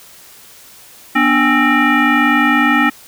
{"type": "tone with frequency modulation", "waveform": "sine", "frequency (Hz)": 777, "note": "G5", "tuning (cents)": -16, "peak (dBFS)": -9, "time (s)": [1.15, 2.9], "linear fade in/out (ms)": 10, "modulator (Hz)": 535, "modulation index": 2.8, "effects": ["white hiss -41 dBFS RMS until 3.07 s"]}